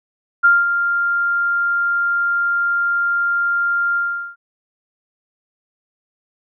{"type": "tone with ADSR envelope", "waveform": "sine", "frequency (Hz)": 1396, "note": "F6", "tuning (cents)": -1, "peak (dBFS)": -7, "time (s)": [0.43, 4.36], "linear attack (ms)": 20, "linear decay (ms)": 200, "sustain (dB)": -8, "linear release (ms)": 400, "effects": []}